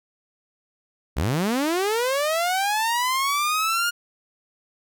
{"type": "linear sweep", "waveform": "sawtooth", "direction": "up", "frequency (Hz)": [55, 1432], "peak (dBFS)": -17, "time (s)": [1.16, 3.91], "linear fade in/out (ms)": 20, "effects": []}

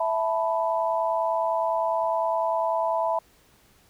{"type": "chord", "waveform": "sine", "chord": "E suspended fourth", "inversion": "none", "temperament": "just", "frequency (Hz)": [659.3, 879, 988.9], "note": ["E5", "A5", "B5"], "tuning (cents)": [0, -2, 2], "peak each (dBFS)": [-25, -28, -27], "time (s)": [0, 3.19], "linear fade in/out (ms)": 5, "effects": ["pink hiss -59 dBFS RMS until 3.89 s"]}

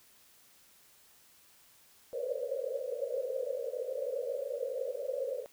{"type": "band-pass noise", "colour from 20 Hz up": "white", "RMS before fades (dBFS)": -36, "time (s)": [2.13, 5.46], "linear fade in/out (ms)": 0, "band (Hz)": [480, 560], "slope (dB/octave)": 96, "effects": ["white hiss -62 dBFS RMS until 5.52 s"]}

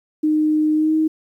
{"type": "tone with pitch glide", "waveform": "sine", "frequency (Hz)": [307.3, 314.3], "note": ["D#4", "D#4"], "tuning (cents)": [-21, 18], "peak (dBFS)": -14, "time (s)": [0.23, 1.08], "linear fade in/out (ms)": 10, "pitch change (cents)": 39, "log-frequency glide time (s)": [0.74, 0.94], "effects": ["9-bit"]}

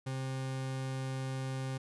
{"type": "tone", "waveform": "40% pulse", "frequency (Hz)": 132.3, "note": "C3", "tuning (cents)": 20, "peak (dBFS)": -34, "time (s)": [0.06, 1.78], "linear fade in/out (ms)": 10, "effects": ["resampled to 24000 Hz"]}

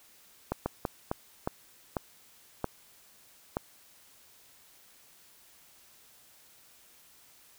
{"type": "slowing click train", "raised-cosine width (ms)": 1, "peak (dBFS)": -15, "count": 8, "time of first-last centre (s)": [0.52, 3.569], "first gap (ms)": 140, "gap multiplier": 1.37, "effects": ["white hiss -59 dBFS RMS until 7.58 s"]}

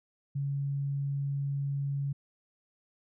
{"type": "tone", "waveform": "sine", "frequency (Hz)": 140, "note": "C#3", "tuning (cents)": 18, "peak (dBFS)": -29, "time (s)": [0.35, 2.13], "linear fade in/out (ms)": 10, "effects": []}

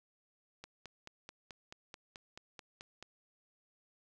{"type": "click train", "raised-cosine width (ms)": 0.2, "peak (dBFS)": -30, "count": 12, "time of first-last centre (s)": [0.64, 3.026], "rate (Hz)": 4.61, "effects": []}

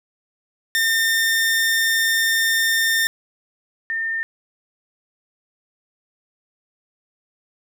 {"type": "tone pair in turn", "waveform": ["sawtooth", "sine"], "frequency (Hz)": [1811, 1811], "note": ["A6", "A6"], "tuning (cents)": [49, 49], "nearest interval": "unison", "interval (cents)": 0, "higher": "neither", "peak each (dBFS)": [-13, -21], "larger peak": "first", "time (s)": [[0.75, 3.07], [3.9, 4.23]], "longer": "first", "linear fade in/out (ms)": 0, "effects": []}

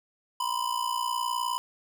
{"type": "ring-modulated tone", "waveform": "square", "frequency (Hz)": 998, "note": "B5", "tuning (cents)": 18, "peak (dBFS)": -25, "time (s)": [0.4, 1.58], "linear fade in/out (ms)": 0, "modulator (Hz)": 29.8, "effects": []}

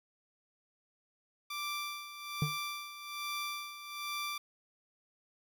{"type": "tone with tremolo", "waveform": "15% pulse", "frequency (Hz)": 1174.7, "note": "D6", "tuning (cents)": 0, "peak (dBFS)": -29, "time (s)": [1.5, 4.38], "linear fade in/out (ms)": 5, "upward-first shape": "sine", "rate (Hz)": 1.2, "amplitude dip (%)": 70}
{"type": "tone with exponential decay", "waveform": "triangle", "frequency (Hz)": 149.2, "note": "D3", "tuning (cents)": 28, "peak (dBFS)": -23, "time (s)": [2.42, 2.58], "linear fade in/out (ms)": 2, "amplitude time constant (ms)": 33}
{"effects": []}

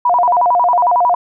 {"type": "tone with vibrato", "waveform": "sine", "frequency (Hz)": 831, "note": "G#5", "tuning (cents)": 1, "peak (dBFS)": -9, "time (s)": [0.05, 1.15], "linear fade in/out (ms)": 5, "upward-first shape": "square", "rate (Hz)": 11, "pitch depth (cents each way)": 280, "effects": []}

